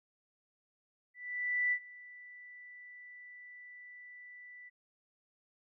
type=tone with ADSR envelope; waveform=sine; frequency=1975.5 Hz; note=B6; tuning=in tune; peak=-27 dBFS; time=1.14-4.7 s; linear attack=580 ms; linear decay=69 ms; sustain=-22 dB; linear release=22 ms; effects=none